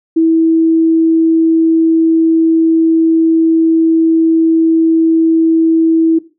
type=tone; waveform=sine; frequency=325.5 Hz; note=E4; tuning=22 cents flat; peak=-6 dBFS; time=0.16-6.19 s; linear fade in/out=10 ms; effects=noise-tail reverb RT60 0.3 s tail -17 dB re dry